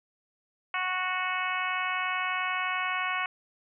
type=harmonic tone; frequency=368.6 Hz; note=F#4; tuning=7 cents flat; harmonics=2 / 3 / 4 / 5 / 6 / 7 / 8; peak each=-37 / -32 / -35 / -37 / -34 / -36 / -41 dBFS; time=0.74-3.26 s; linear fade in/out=2 ms; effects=none